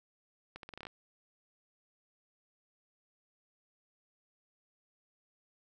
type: accelerating click train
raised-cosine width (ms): 0.3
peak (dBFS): -29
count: 9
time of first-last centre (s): 0.56-0.869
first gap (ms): 72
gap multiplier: 0.81
effects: none